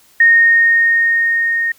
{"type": "tone with level ramp", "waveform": "sine", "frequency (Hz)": 1850, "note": "A#6", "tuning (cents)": -14, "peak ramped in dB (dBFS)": [-5, -14], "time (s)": [0.2, 1.72], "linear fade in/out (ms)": 5, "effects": ["white hiss -50 dBFS RMS until 1.78 s"]}